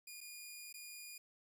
10% pulse tone with dropouts, 2436 Hz, D#7, 37 cents flat, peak -40 dBFS, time 0.07-1.18 s, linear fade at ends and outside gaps 5 ms, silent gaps 0.207-0.211 / 0.728-0.74 s, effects 12-bit

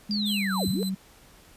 sine tone with pitch glide, 207.9 to 190.65 Hz, G#3 to G3, +2 to -48 cents, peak -26 dBFS, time 0.09-0.95 s, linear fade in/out 10 ms, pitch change -150 cents, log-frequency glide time 0.3-0.54 s
sine linear two-way sweep, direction down then up, 4869 to 72.6 to 485.4 Hz, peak -28 dBFS, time 0.11-0.83 s, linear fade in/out 0 ms, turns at 0.68 s
sawtooth tone with tremolo, 4038 Hz, B7, 38 cents sharp, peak -27 dBFS, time 0.25-0.9 s, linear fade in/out 20 ms, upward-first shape triangle, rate 3.3 Hz, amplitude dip 70%
effects pink hiss -54 dBFS RMS until 1.56 s + resampled to 32000 Hz

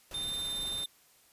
pink noise, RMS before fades -46 dBFS, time 0.11-0.84 s, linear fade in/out 2 ms
square tone, 3600 Hz, A7, 39 cents sharp, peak -34 dBFS, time 0.14-0.86 s, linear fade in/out 5 ms
10% pulse tone with tremolo, 3951 Hz, B7, in tune, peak -35 dBFS, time 0.22-0.86 s, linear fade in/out 10 ms, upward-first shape sine, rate 18 Hz, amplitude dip 95%
effects white hiss -63 dBFS RMS until 1.32 s + resampled to 32000 Hz

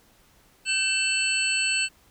sine tone cluster, 1542 / 2658 / 3021 / 4403 / 7990 Hz, G6 / E7 / F#7 / C#8 / B8, -29 / +14 / +35 / -13 / +19 cents, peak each -33 / -24 / -31 / -30 / -30 dBFS, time 0.65-1.89 s, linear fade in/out 50 ms, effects pink hiss -59 dBFS RMS until 2.1 s

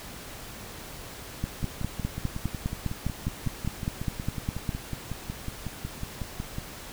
two click trains, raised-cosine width 5 ms, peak -20 / -15 dBFS, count 28 / 17, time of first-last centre 1.63-6.584 / 1.44-4.692 s, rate 5.45 / 4.92 Hz, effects pink hiss -42 dBFS RMS until 6.92 s

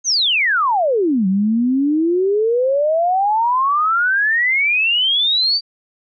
sine exponential two-way sweep, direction down then up, 6580 to 185 to 4693 Hz, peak -13 dBFS, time 0.04-5.61 s, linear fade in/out 50 ms, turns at 1.27 s, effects none

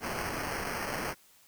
white noise with sample-and-hold, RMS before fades -35 dBFS, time 0-1.15 s, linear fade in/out 50 ms, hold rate 3675 Hz, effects white hiss -61 dBFS RMS until 1.47 s

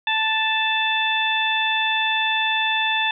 harmonic tone, 880 Hz, A5, in tune, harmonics 1 / 2 / 3 / 4, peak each -24 / -24 / -24 / -24 dBFS, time 0.07-3.11 s, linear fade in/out 2 ms, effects none

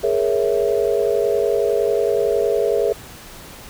sine chord, A# half-diminished seventh, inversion third, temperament equal, 415.3 / 466.2 / 554.4 / 659.3 Hz, G#4 / A#4 / C#5 / E5, 0 / 0 / 0 / 0 cents, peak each -19 / -20 / -23 / -24 dBFS, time 0.03-2.93 s, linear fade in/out 10 ms, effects pink hiss -39 dBFS RMS until 3.69 s

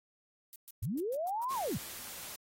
violet noise bursts, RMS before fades -47 dBFS, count 9, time 0.53-1.742 s, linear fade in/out 0 ms, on 28 ms, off 120 ms
sine linear two-way sweep, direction up then down, 77.78 to 1100 to 77.78 Hz, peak -32 dBFS, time 0.82-1.78 s, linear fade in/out 10 ms, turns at 1.53 s
white noise, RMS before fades -45 dBFS, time 1.5-2.36 s, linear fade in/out 5 ms
effects AAC 48 kbps

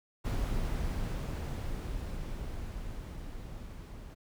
brown noise with level ramp, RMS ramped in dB -31 to -45 dBFS, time 0.24-4.15 s, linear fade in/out 20 ms, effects none

